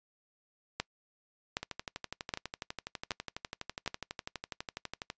two click trains, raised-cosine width 0.2 ms, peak -20 / -14 dBFS, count 43 / 5, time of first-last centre 1.63-5.101 / 0.8-3.877 s, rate 12.1 / 1.3 Hz, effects noise-tail reverb RT60 0.1 s tail -24 dB re dry + resampled to 16000 Hz

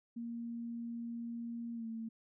sine tone with pitch glide, 233.9 to 225.5 Hz, A#3 to A3, +6 to +43 cents, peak -39 dBFS, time 0.16-2.09 s, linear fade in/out 10 ms, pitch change -63 cents, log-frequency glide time 1.74-1.86 s, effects none

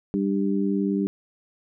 harmonic tone, 98.8 Hz, G2, 14 cents sharp, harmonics 2 / 3 / 4, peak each -23 / -26 / -29 dBFS, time 0.14-1.07 s, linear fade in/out 0 ms, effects none

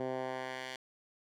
10% pulse tone with band-pass filter sweep, 129.5 Hz, C3, 17 cents flat, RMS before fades -39 dBFS, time 0-0.76 s, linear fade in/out 2 ms, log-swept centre 430 to 3100 Hz, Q 0.84, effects none

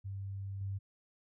sine tone with level steps, 98 Hz, G2, in tune, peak -38 / -35 dBFS, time 0.04-0.79 s, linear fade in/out 20 ms, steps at 0.61 s, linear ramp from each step 2 ms, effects none

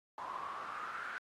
pink noise with band-pass filter sweep, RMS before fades -43 dBFS, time 0.18-1.18 s, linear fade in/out 0 ms, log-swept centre 970 to 1500 Hz, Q 9, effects AAC 32 kbps

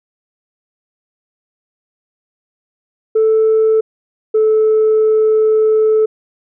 sine tone pair in turn, 440 / 435.2 Hz, A4 / A4, 0 / -19 cents, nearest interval unison, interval 19 cents, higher first, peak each -7 dBFS, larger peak neither, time 3.15-3.81 / 4.34-6.06 s, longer second, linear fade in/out 10 ms, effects tanh soft clip ceiling -6 dBFS

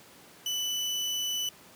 30% pulse tone, 2984 Hz, F#7, 14 cents sharp, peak -26 dBFS, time 0.46-1.49 s, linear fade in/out 2 ms, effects pink hiss -53 dBFS RMS until 1.75 s + high-pass 150 Hz 12 dB/octave

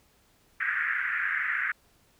pink band-pass noise, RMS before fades -29 dBFS, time 0.6-1.72 s, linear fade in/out 5 ms, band 1500 to 2000 Hz, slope 48 dB/octave, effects pink hiss -64 dBFS RMS until 2.19 s

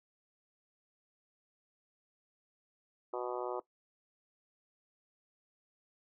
harmonic tone, 123.47 Hz, B2, in tune, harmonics 3 / 4 / 5 / 6 / 7 / 8 / 9 / 10, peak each -39 / -41 / -43 / -45 / -46 / -47 / -48 / -49 dBFS, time 3.13-3.6 s, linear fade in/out 5 ms, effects noise-tail reverb RT60 0.1 s tail -18 dB re dry

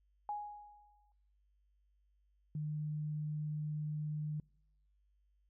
sine tone with exponential decay, 830.6 Hz, G#5, in tune, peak -35 dBFS, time 0.29-1.12 s, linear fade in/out 1 ms, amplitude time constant 180 ms
sine tone, 151.4 Hz, D#3, 47 cents flat, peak -36 dBFS, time 2.55-4.4 s, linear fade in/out 2 ms
effects noise-tail reverb RT60 0.8 s tail -26 dB re dry + added 50 Hz sine -70 dBFS peak until 5.49 s

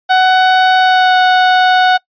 30% pulse tone with pitch glide, 746 to 738.3 Hz, F#5 to F#5, +14 to -4 cents, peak -4 dBFS, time 0.09-1.98 s, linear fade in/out 20 ms, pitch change -18 cents, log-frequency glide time 0.78-1.17 s, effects noise-tail reverb RT60 0.1 s tail -24 dB re dry + resampled to 11025 Hz

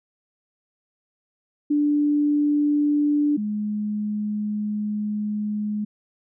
sine tone pair in turn, 293.7 / 209.9 Hz, D4 / G#3, 0 / +19 cents, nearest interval tritone, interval 581 cents, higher first, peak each -17 / -23 dBFS, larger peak first, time 1.7-3.37 / 3.37-5.85 s, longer second, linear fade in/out 10 ms, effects none

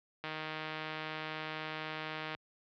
click train, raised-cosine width 0.3 ms, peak -23 dBFS, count 330, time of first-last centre 0.24-2.349 s, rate 156 Hz, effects high-pass 80 Hz 12 dB/octave + low-pass 4000 Hz 12 dB/octave

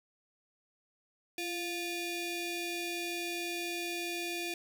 sawtooth ring-modulated tone, 1046.5 Hz, C6, in tune, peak -28 dBFS, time 1.38-4.54 s, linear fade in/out 2 ms, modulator 1390 Hz, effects none

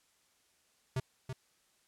square tone with echo, 130 Hz, C3, 11 cents flat, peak -31 dBFS, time 0.96-1 s, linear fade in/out 5 ms, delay 330 ms, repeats 1, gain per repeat -7 dB, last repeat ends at 1.33 s, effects white hiss -71 dBFS RMS until 1.87 s + low-pass 10000 Hz 12 dB/octave

